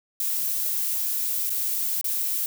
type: noise with dropouts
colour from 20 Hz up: violet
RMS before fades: -26 dBFS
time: 0.2-2.46 s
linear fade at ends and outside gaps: 1 ms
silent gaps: 1.496-1.503 / 2.012-2.043 s
effects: none